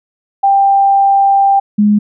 sine tone pair in turn, 790 / 208.3 Hz, G5 / G#3, +13 / +5 cents, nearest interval octave + major seventh, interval 2308 cents, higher first, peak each -6 dBFS, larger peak neither, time 0.43-1.6 / 1.78-1.99 s, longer first, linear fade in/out 10 ms, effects none

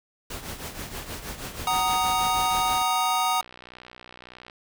pink noise with tremolo, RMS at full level -33 dBFS, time 0.3-2.83 s, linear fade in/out 5 ms, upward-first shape triangle, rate 6.3 Hz, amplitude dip 70%
square chord, D# minor, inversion first, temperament just, 746.7 / 933.4 / 1244.5 Hz, F#5 / A#5 / D#6, +16 / +2 / 0 cents, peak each -27 dBFS, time 1.67-3.41 s, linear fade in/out 2 ms
click train, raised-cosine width 0.3 ms, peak -27 dBFS, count 128, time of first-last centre 2.44-4.498 s, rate 61.7 Hz
effects none

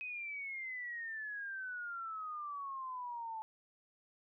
sine exponential sweep, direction down, 2536 to 873 Hz, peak -40 dBFS, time 0.01-3.42 s, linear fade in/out 0 ms, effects none

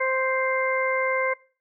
harmonic tone, 523.3 Hz, C5, in tune, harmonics 1 / 2 / 3 / 4, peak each -25 / -28 / -31 / -26 dBFS, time 0-1.34 s, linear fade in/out 10 ms, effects noise-tail reverb RT60 0.4 s tail -23 dB re dry

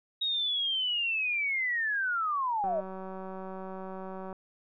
sine linear sweep, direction down, 3792 to 589 Hz, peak -27 dBFS, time 0.21-2.81 s, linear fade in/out 10 ms
click train, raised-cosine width 1 ms, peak -28 dBFS, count 320, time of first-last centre 2.64-4.328 s, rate 189 Hz
effects none

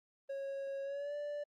triangle tone with pitch glide, 549 to 585 Hz, C#5 to D5, -17 to -7 cents, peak -36 dBFS, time 0.29-1.44 s, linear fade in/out 10 ms, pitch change +110 cents, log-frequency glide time 0.83-1.15 s, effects Opus 24 kbps

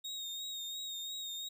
35% pulse tone with vibrato, 3729 Hz, A#7, in tune, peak -38 dBFS, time 0.04-1.49 s, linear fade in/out 10 ms, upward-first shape sine, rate 2.9 Hz, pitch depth 36 cents each way, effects none

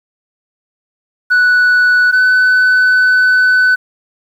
sine tone pair in turn, 1480 / 1503.3 Hz, F#6 / F#6, 0 / +27 cents, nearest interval unison, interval 27 cents, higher second, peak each -4 dBFS, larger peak neither, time 1.3-2.12 / 2.12-3.76 s, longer second, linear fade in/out 20 ms, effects tanh soft clip ceiling -6 dBFS + 7-bit

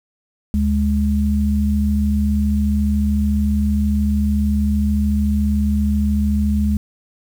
sine tone pair together, 73.83 / 208.1 Hz, D2 / G#3, +10 / +4 cents, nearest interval octave + tritone, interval 1794 cents, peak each -17 dBFS, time 0.54-6.77 s, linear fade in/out 0 ms, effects 7-bit

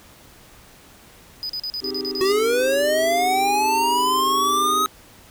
triangle tone bursts, 4984 Hz, D#8, 2 cents sharp, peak -24 dBFS, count 9, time 1.43-2.318 s, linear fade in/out 0 ms, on 64 ms, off 39 ms
triangle chord, Ab major seventh, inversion first, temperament just, 259.6 / 311.5 / 389.3 / 415.3 Hz, C4 / Eb4 / G4 / Ab4, -13 / +2 / -12 / 0 cents, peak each -31 / -33 / -27 / -33 dBFS, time 1.81-4.88 s, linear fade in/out 50 ms
square linear sweep, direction up, 370 to 1277 Hz, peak -18 dBFS, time 2.21-4.86 s, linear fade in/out 0 ms
effects pink hiss -48 dBFS RMS until 5.3 s

